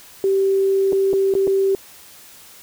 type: tone with dropouts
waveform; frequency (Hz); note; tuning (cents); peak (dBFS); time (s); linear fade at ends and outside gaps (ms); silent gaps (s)
sine; 388.6; G4; -15; -14; 0.24-1.75; 1; 0.923-0.929 / 1.131-1.136 / 1.339-1.351 / 1.471-1.476
effects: white hiss -44 dBFS RMS until 2.62 s